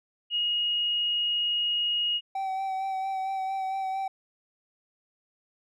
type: tone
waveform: sine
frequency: 2877 Hz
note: F#7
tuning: 49 cents flat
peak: -24 dBFS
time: 0.3-2.21 s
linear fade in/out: 50 ms
type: tone with vibrato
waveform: triangle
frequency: 768 Hz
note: G5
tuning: 36 cents flat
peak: -26 dBFS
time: 2.35-4.08 s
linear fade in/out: 5 ms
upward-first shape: sine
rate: 4.4 Hz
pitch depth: 20 cents each way
effects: none